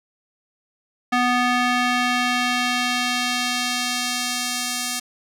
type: tone with band-pass filter sweep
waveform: square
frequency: 246.9 Hz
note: B3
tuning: in tune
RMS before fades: -22 dBFS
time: 1.12-5 s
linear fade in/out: 10 ms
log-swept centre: 1500 to 7400 Hz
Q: 0.79
effects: none